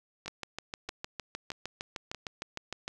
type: two click trains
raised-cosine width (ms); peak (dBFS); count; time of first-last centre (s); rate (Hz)
0.2; -19 / -23; 18 / 4; 0.28-2.879 / 0.26-2.147; 6.54 / 1.59
effects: none